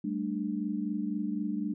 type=chord; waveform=sine; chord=G suspended second; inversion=none; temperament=equal with one note detuned; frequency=196 / 220 / 296.4 Hz; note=G3 / A3 / D4; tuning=0 / 0 / +16 cents; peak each=-34 dBFS; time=0.04-1.74 s; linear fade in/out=5 ms; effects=none